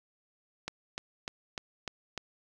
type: click train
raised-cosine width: 0.2 ms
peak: -18 dBFS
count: 6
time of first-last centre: 0.68-2.177 s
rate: 3.34 Hz
effects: none